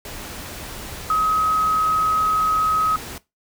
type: tone in noise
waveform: sine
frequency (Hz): 1270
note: D#6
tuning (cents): +35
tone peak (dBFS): -16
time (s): 1.1-2.96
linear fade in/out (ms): 2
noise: pink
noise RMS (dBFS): -34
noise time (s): 0.05-3.18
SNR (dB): +15
effects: noise-tail reverb RT60 0.2 s tail -18 dB re dry